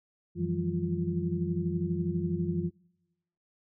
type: tone cluster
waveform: sine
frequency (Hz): 91.6 / 164.3 / 176.4 / 196.9 / 349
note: F#2 / E3 / F3 / G3 / F4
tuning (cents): -17 / -5 / +18 / +8 / -1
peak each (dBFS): -37 / -32 / -32 / -39 / -35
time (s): 0.35-2.71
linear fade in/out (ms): 50
effects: noise-tail reverb RT60 1.0 s tail -26 dB re dry